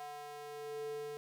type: tone with high-pass filter sweep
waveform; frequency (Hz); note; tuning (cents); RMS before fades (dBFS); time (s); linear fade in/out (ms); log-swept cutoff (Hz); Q
square; 146.83; D3; 0; -44; 0-1.17; 0; 700 to 370; 4.5
effects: none